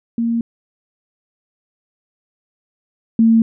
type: tone pair in turn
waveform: sine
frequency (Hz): 231.9 / 226.3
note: A#3 / A3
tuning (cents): -9 / +49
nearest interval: unison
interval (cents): 42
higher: first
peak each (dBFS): -15 / -8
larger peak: second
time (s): 0.18-0.41 / 3.19-3.42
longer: neither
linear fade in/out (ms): 2
effects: none